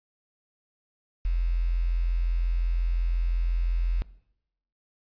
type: tone with quantisation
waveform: sine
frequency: 42.83 Hz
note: F1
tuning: 33 cents flat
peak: -22 dBFS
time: 1.25-4.02 s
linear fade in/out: 0 ms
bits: 8
effects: noise-tail reverb RT60 0.8 s tail -20 dB re dry + resampled to 11025 Hz